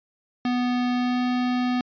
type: tone with pitch glide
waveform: square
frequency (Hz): 246.9 to 248.6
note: B3 to B3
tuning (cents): 0 to +12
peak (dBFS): -22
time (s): 0.45-1.81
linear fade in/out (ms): 2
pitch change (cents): +12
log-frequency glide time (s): 0.94-1.23
effects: resampled to 11025 Hz